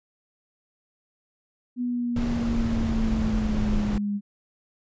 sine exponential sweep, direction down, 246.9 to 202.2 Hz, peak -24 dBFS, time 1.76-4.21 s, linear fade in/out 50 ms
brown noise, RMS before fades -27 dBFS, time 2.16-3.98 s, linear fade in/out 2 ms
effects resampled to 16000 Hz

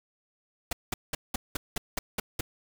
pink noise bursts, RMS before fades -30 dBFS, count 9, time 0.71-2.41 s, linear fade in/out 5 ms, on 20 ms, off 190 ms, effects none

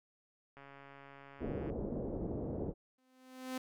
click train, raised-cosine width 0.5 ms, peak -39 dBFS, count 158, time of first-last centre 0.57-1.699 s, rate 139 Hz
white low-pass noise, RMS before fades -39 dBFS, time 1.39-2.74 s, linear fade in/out 50 ms, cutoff 490 Hz, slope 24 dB/octave
sawtooth tone with exponential growth, 257.7 Hz, C4, 26 cents flat, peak -32 dBFS, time 2.98-3.58 s, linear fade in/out 5 ms, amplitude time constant 130 ms
effects none

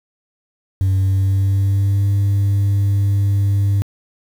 sine tone with pitch glide, 95.6 to 99.89 Hz, G2 to G2, -43 to +33 cents, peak -10 dBFS, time 0.81-3.82 s, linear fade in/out 0 ms, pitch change +76 cents, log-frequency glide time 0.91-2.08 s, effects tanh soft clip ceiling -12 dBFS + 7-bit

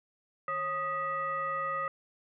sine tone with frequency modulation, 1244.5 Hz, D#6, in tune, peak -30 dBFS, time 0.48-1.88 s, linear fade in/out 2 ms, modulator 700 Hz, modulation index 0.79, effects none

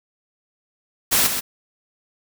white noise with echo, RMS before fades -17 dBFS, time 1.11-1.28 s, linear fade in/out 20 ms, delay 130 ms, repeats 1, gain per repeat -7 dB, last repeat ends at 1.41 s, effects none

